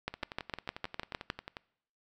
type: two click trains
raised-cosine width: 0.3 ms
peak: -17 / -24 dBFS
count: 9 / 17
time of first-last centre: 0.08-1.301 / 0.14-1.569 s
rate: 6.55 / 11.2 Hz
effects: noise-tail reverb RT60 0.7 s tail -23 dB re dry